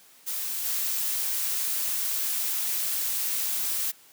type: noise with level steps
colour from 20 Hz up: blue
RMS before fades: -31 / -28 dBFS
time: 0.26-3.92 s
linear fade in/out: 20 ms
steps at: 0.64 s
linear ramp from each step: 20 ms
effects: white hiss -55 dBFS RMS until 4.12 s + high-pass 150 Hz 12 dB/octave